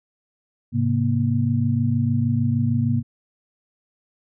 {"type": "tone cluster", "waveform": "sine", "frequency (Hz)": [105.9, 132.4, 236.2], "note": ["G#2", "C3", "A#3"], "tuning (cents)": [34, 21, 23], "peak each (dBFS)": -22, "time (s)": [0.72, 3.03], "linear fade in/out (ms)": 50, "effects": []}